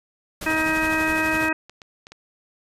pink noise with tremolo, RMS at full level -31 dBFS, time 0.41-1.49 s, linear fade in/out 5 ms, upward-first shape triangle, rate 12 Hz, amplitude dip 55%
harmonic tone, 316 Hz, D#4, 27 cents sharp, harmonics 1 / 2 / 3 / 4 / 5 / 6 / 8, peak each -25 / -30 / -29 / -31 / -26 / -27 / -26 dBFS, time 0.46-1.53 s, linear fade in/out 5 ms
clicks, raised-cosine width 0.2 ms, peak -25 dBFS, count 4, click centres 1.696 / 1.818 / 2.069 / 2.12 s
effects resampled to 32000 Hz

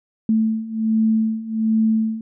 sine beating tone pair, 220 / 221.3 Hz, A3 / A3, 0 / +10 cents, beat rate 1.3 Hz, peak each -21 / -18 dBFS, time 0.29-2.21 s, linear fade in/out 2 ms, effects none

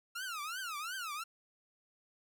sawtooth tone with vibrato, 1349 Hz, E6, 40 cents sharp, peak -35 dBFS, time 0.15-1.24 s, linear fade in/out 10 ms, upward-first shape triangle, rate 2.8 Hz, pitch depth 290 cents each way, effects none

